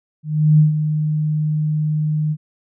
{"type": "tone with ADSR envelope", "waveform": "sine", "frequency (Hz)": 153, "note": "D#3", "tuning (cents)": -29, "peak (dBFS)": -7, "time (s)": [0.23, 2.37], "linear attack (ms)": 360, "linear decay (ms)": 130, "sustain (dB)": -9, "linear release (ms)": 55, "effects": []}